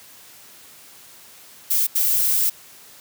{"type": "noise bursts at uneven times", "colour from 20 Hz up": "violet", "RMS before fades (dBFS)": -19, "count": 2, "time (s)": [[1.7, 1.87], [1.95, 2.5]], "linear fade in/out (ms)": 10, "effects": ["white hiss -46 dBFS RMS until 3 s", "high-pass 80 Hz 12 dB/octave"]}